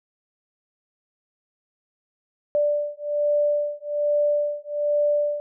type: beating tone pair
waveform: sine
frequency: 587.3 / 588.5 Hz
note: D5 / D5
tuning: 0 / +3 cents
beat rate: 1.2 Hz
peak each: -23 dBFS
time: 2.55-5.4 s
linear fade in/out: 0 ms
effects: none